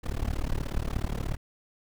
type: noise with amplitude modulation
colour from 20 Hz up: brown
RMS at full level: -26 dBFS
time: 0.03-1.37 s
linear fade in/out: 20 ms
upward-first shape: sine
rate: 36.7 Hz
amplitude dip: 100%
effects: none